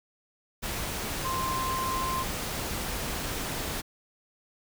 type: tone in noise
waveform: sine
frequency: 1046.5 Hz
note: C6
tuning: in tune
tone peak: -29 dBFS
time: 1.24-2.24 s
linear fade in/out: 20 ms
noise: pink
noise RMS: -33 dBFS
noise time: 0.62-3.82 s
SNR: +1 dB
effects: none